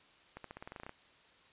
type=accelerating click train; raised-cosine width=0.5 ms; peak=-30 dBFS; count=12; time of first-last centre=0.37-0.894 s; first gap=73 ms; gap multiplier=0.91; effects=white hiss -63 dBFS RMS until 1.52 s + resampled to 8000 Hz